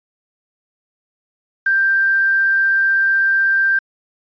sine tone with quantisation, 1577 Hz, G6, 10 cents sharp, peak -12 dBFS, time 1.66-3.79 s, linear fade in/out 5 ms, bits 6, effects resampled to 11025 Hz

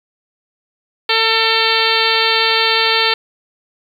harmonic tone, 448.6 Hz, A4, 34 cents sharp, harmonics 1 / 2 / 3 / 4 / 5 / 6 / 7 / 8 / 9 / 10, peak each -21 / -21 / -21 / -21 / -21 / -21 / -21 / -21 / -21 / -21 dBFS, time 1.09-3.14 s, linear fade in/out 5 ms, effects 7-bit

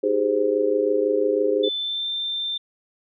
sine chord, Ab major seventh, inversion second, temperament just, 311.5 / 389.3 / 415.3 / 519.1 Hz, Eb4 / G4 / Ab4 / C5, +2 / -12 / 0 / -14 cents, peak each -27 / -26 / -21 / -23 dBFS, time 0.03-1.69 s, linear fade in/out 10 ms
sine tone with pitch glide, 3520 to 3575 Hz, A7 to A7, 0 to +27 cents, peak -24 dBFS, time 1.63-2.58 s, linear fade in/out 10 ms, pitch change +27 cents, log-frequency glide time 1.75-2.09 s
effects none

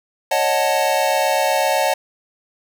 square chord, D# half-diminished seventh, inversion third, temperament equal, 554.4 / 622.3 / 740 / 880 Hz, C#5 / D#5 / F#5 / A5, 0 / 0 / 0 / 0 cents, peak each -22 dBFS, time 0.31-1.94 s, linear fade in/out 5 ms, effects none

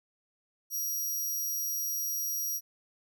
10% pulse tone, 5730 Hz, F8, 44 cents sharp, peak -25 dBFS, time 0.7-2.61 s, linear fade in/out 50 ms, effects none

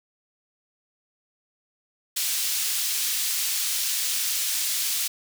pink high-pass noise, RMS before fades -26 dBFS, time 2.16-5.08 s, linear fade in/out 10 ms, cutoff 3900 Hz, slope 12 dB/octave, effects none

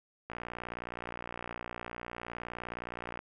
click train, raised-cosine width 0.5 ms, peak -24 dBFS, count 173, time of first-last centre 0.3-3.191 s, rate 59.5 Hz, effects none

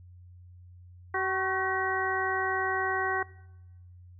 harmonic tone with a mistuned harmonic, 380.4 Hz, F#4, 48 cents sharp, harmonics 1 / 2 / 3 / 4 / 5, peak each -33 / -33 / -33 / -33 / -33 dBFS, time 1.14-3.23 s, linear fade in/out 5 ms, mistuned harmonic 3, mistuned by -51 cents, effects noise-tail reverb RT60 1.0 s tail -22 dB re dry + added 89 Hz sine -48 dBFS peak until 4.19 s

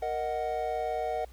triangle chord, D# minor, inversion second, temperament equal, 466.2 / 622.3 / 740 Hz, A#4 / D#5 / F#5, 0 / 0 / 0 cents, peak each -33 / -32 / -30 dBFS, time 0.02-1.25 s, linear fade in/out 5 ms, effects added 60 Hz sine -48 dBFS peak until 1.32 s + pink hiss -60 dBFS RMS until 1.32 s

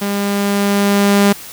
sawtooth tone with level ramp, 201.3 Hz, G3, 46 cents sharp, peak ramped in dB -13 to -4 dBFS, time 0.01-1.33 s, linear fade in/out 10 ms, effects white hiss -33 dBFS RMS until 1.52 s

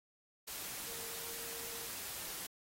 sine tone in noise, 463 Hz, A#4, 12 cents flat, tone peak -55 dBFS, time 0.86-1.88 s, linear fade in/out 10 ms, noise white, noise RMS -44 dBFS, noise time 0.47-2.47 s, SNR -14 dB, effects AAC 48 kbps

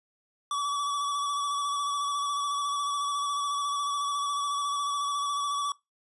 square tone with vibrato, 1144 Hz, D6, 46 cents flat, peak -28 dBFS, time 0.51-5.72 s, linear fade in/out 2 ms, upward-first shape square, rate 14 Hz, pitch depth 22 cents each way, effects noise-tail reverb RT60 0.2 s tail -21 dB re dry + resampled to 24000 Hz

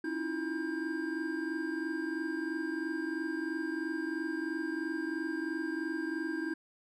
triangle tone cluster, 273.3 / 319.2 / 342.2 / 1596 Hz, C#4 / D#4 / F4 / G6, -24 / +44 / -35 / +31 cents, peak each -40 / -33 / -38 / -39 dBFS, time 0.04-6.54 s, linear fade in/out 5 ms, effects none

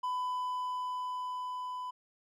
triangle tone with level ramp, 1001 Hz, B5, 23 cents sharp, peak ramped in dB -29 to -35 dBFS, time 0.03-1.91 s, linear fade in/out 10 ms, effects none

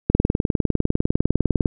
click train, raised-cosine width 3 ms, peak -3 dBFS, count 32, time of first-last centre 0.1-1.658 s, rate 19.9 Hz, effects none

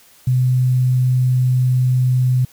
sine tone with quantisation, 127 Hz, B2, 49 cents sharp, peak -12 dBFS, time 0.27-2.45 s, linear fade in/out 5 ms, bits 7, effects white hiss -49 dBFS RMS until 2.52 s

